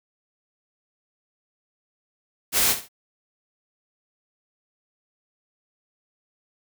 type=noise with echo; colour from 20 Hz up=white; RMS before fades=-20 dBFS; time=2.52-2.76 s; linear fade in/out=50 ms; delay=64 ms; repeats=2; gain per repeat=-12 dB; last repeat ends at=2.888 s; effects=none